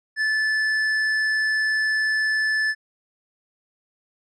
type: tone with tanh clipping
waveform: sine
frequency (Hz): 1743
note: A6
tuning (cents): -17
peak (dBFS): -21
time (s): 0.16-2.75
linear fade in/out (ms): 50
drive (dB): 10
effects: low-pass 8000 Hz 12 dB/octave